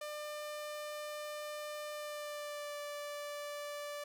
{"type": "tone with pitch glide", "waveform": "sawtooth", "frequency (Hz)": [598, 584.3], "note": ["D5", "D5"], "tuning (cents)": [31, -9], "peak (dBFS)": -37, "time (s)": [0.01, 4.04], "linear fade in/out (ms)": 5, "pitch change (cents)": -40, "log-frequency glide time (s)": [1.9, 2.81], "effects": []}